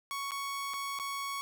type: tone with dropouts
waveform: sawtooth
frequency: 1112 Hz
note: C#6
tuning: 5 cents sharp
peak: -31 dBFS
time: 0.11-1.41 s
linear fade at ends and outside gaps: 0 ms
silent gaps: 0.309-0.318 / 0.736-0.74 / 0.989-0.998 s
effects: none